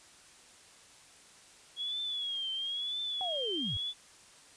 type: tone with vibrato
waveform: sine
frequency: 3322 Hz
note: G#7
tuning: in tune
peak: -33 dBFS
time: 1.76-3.94 s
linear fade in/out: 50 ms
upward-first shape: triangle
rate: 1 Hz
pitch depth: 120 cents each way
type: linear sweep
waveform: sine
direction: down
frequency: 771 to 73.8 Hz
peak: -35 dBFS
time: 3.21-3.77 s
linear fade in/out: 0 ms
effects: white hiss -57 dBFS RMS until 4.56 s + resampled to 22050 Hz